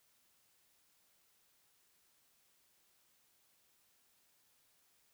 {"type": "silence", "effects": ["white hiss -73 dBFS RMS until 5.13 s"]}